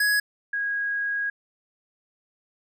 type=tone pair in turn; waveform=square / sine; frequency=1672 / 1645.2 Hz; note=G#6 / G#6; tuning=+11 / -17 cents; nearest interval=unison; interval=28 cents; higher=first; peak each=-20 / -24 dBFS; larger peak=first; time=0-0.2 / 0.53-1.3 s; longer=second; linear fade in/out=5 ms; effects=none